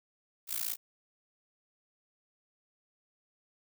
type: noise with amplitude modulation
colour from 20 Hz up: blue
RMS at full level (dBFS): -31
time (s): 0.47-0.77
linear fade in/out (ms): 50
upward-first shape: sine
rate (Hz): 57.4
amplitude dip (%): 95
effects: none